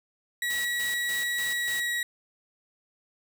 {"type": "tone with pitch glide", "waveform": "35% pulse", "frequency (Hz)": [1926, 1913.8], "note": ["B6", "A#6"], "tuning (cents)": [-44, 45], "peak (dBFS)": -25, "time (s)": [0.42, 2.03], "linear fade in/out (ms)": 2, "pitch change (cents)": -11, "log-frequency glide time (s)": [1.48, 1.91]}
{"type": "noise with tremolo", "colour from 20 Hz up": "white", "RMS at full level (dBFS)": -39, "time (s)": [0.5, 1.8], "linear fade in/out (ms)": 2, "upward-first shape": "square", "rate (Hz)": 3.4, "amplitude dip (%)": 75}
{"effects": []}